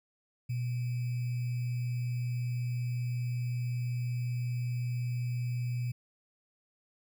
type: tone with sample-and-hold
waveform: sine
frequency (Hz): 122.3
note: B2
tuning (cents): -16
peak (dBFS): -30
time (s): 0.49-5.92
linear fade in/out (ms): 10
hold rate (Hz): 2450
effects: none